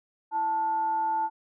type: tone with frequency modulation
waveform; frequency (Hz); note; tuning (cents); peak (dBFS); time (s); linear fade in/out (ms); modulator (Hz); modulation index
sine; 880; A5; 0; -24; 0.31-1.3; 50; 548; 0.21
effects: none